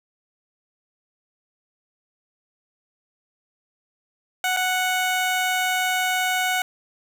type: tone with dropouts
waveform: 15% pulse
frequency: 739 Hz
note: F#5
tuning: 2 cents flat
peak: -14 dBFS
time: 4.44-6.62 s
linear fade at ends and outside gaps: 2 ms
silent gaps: 4.565-4.57 s
effects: none